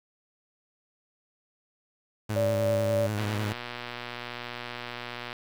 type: tone with vibrato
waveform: sawtooth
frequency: 105.3 Hz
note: G#2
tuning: 24 cents sharp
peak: -24 dBFS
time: 2.29-3.53 s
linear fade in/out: 10 ms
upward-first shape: square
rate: 10 Hz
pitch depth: 37 cents each way
type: tone with tremolo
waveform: sine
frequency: 576 Hz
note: D5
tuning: 34 cents flat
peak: -23 dBFS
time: 2.36-3.07 s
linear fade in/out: 5 ms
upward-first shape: sine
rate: 3.6 Hz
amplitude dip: 30%
type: click train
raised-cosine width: 0.3 ms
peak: -20 dBFS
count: 261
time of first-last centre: 3.18-5.329 s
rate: 121 Hz
effects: 8-bit